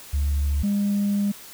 sine tone pair in turn, 71.6 / 202.5 Hz, D2 / G#3, -43 / -43 cents, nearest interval octave + tritone, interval 1800 cents, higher second, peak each -18 dBFS, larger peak neither, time 0.13-0.63 / 0.63-1.32 s, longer second, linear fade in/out 10 ms, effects tanh soft clip ceiling -17 dBFS + white hiss -43 dBFS RMS until 1.53 s

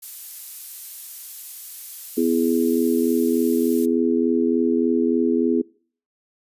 violet noise, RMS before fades -33 dBFS, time 0.02-3.86 s, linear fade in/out 10 ms
harmonic tone, 83.4 Hz, E2, 21 cents sharp, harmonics 3 / 4 / 5, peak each -20 / -21 / -22 dBFS, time 2.17-5.62 s, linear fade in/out 10 ms
effects noise-tail reverb RT60 0.5 s tail -25 dB re dry + resampled to 32000 Hz

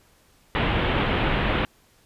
pink low-pass noise, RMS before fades -23 dBFS, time 0.55-1.65 s, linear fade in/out 0 ms, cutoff 3400 Hz, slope 48 dB/octave, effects pink hiss -59 dBFS RMS until 2.05 s + resampled to 32000 Hz

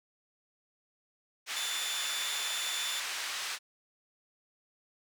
pink band-pass noise, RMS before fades -37 dBFS, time 1.46-3.59 s, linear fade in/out 50 ms, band 1500 to 7400 Hz, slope 12 dB/octave
sawtooth tone, 3523 Hz, A7, 1 cent sharp, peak -32 dBFS, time 1.56-3 s, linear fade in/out 5 ms
effects none

